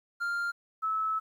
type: tone pair in turn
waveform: triangle / sine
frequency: 1396.9 / 1301.6 Hz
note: F6 / E6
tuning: 0 / -22 cents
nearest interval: minor second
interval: 122 cents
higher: first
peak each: -27 dBFS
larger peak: neither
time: 0.2-0.52 / 0.82-1.2 s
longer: second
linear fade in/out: 20 ms
effects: 11-bit